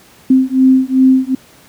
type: beating tone pair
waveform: sine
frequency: 260 / 262.6 Hz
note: C4 / C4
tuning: -11 / +6 cents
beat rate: 2.6 Hz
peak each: -10 dBFS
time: 0.3-1.35 s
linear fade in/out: 5 ms
effects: pink hiss -44 dBFS RMS until 1.68 s + high-pass 80 Hz 12 dB/octave